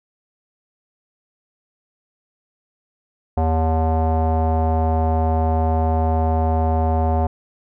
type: tone with low-pass filter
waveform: square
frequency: 80.2 Hz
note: E2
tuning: 47 cents flat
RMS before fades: -18 dBFS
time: 3.37-7.27 s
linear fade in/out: 5 ms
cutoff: 770 Hz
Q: 5.1
effects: none